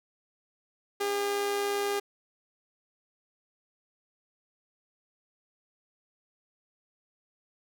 sawtooth tone with amplitude modulation, 404.1 Hz, G#4, 47 cents flat, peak -22 dBFS, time 1-2 s, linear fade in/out 10 ms, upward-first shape sine, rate 117 Hz, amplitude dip 35%, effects none

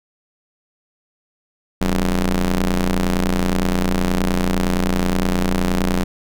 sawtooth ring-modulated tone, 88.7 Hz, F2, 27 cents sharp, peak -9 dBFS, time 1.81-6.04 s, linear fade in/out 5 ms, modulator 104 Hz, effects none

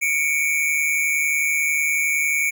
square tone pair together, 2233 / 2384 Hz, C#7 / D7, +12 / +25 cents, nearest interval minor second, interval 113 cents, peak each -21 / -23 dBFS, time 0.01-2.51 s, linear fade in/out 20 ms, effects none

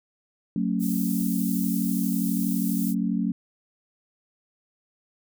sine chord, F# minor, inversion none, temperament equal with one note detuned, 185 / 224.8 / 277.2 Hz, F#3 / A3 / C#4, 0 / +37 / 0 cents, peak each -26 / -26 / -29 dBFS, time 0.56-3.32 s, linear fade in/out 2 ms
white high-pass noise, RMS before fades -35 dBFS, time 0.79-2.95 s, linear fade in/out 50 ms, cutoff 9400 Hz, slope 12 dB/octave
effects none

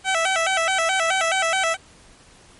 15% pulse tone with vibrato, 709 Hz, F5, 26 cents sharp, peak -12 dBFS, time 0.04-1.77 s, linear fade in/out 50 ms, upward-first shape square, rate 4.7 Hz, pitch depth 130 cents each way, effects pink hiss -50 dBFS RMS until 2.59 s + MP3 48 kbps

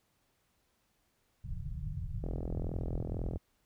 pink low-pass noise, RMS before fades -38 dBFS, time 1.44-3.38 s, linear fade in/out 5 ms, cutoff 170 Hz, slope 96 dB/octave
click train, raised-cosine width 2 ms, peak -26 dBFS, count 48, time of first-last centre 2.24-3.359 s, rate 42 Hz
effects pink hiss -75 dBFS RMS until 3.65 s

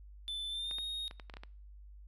triangle tone with pitch glide, 3520 to 3729 Hz, A7 to A#7, 0 to 0 cents, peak -35 dBFS, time 0.28-1.08 s, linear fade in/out 0 ms, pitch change +100 cents, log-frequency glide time 0.49-0.82 s
clicks, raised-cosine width 0.3 ms, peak -31 dBFS, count 8, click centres 0.712 / 0.785 / 1.111 / 1.198 / 1.298 / 1.339 / 1.369 / 1.435 s
effects noise-tail reverb RT60 0.5 s tail -23 dB re dry + added 50 Hz sine -50 dBFS peak until 2.07 s

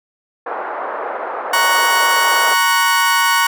pink band-pass noise, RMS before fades -24 dBFS, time 0.46-2.54 s, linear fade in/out 5 ms, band 490 to 1400 Hz, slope 24 dB/octave
30% pulse chord, F# major, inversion first, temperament equal, 932.3 / 1108.7 / 1480 Hz, A#5 / C#6 / F#6, 0 / 0 / 0 cents, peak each -14 dBFS, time 1.53-3.47 s, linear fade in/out 5 ms
effects none

